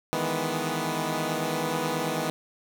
10% pulse chord, E major seventh, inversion third, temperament equal, 155.56 / 164.81 / 207.7 / 246.9 Hz, D#3 / E3 / G#3 / B3, 0 / 0 / 0 / 0 cents, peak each -23 / -24 / -27 / -23 dBFS, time 0.13-2.3 s, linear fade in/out 0 ms, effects none

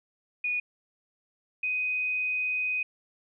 sine tone pair in turn, 2463 / 2502 Hz, D#7 / D#7, -18 / +9 cents, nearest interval unison, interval 27 cents, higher second, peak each -26 dBFS, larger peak neither, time 0.44-0.6 / 1.63-2.83 s, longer second, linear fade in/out 5 ms, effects none

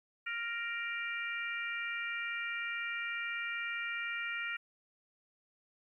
harmonic tone with a mistuned harmonic, 466.2 Hz, A#4, in tune, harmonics 3 / 4 / 5 / 6, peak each -40 / -40 / -40 / -45 dBFS, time 0.26-4.57 s, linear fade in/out 10 ms, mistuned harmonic 5, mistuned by +22 cents, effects 12-bit

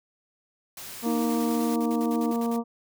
white noise, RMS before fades -40 dBFS, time 0.77-1.76 s, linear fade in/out 2 ms
harmonic tone, 233.1 Hz, A#3, in tune, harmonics 1 / 2 / 3 / 4 / 5, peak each -25 / -31 / -35 / -37 / -39 dBFS, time 1.02-2.64 s, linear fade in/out 50 ms
sine tone with vibrato, 310.3 Hz, D#4, 5 cents flat, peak -28 dBFS, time 1.06-2.32 s, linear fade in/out 5 ms, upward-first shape sine, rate 7.3 Hz, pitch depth 34 cents each way
white noise with tremolo, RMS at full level -43 dBFS, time 1.2-2.59 s, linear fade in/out 10 ms, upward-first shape square, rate 9.9 Hz, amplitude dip 80%
effects none

